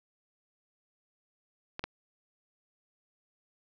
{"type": "clicks", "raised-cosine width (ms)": 0.3, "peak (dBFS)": [-20, -17], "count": 2, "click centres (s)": [1.794, 1.84], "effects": ["resampled to 16000 Hz", "9-bit"]}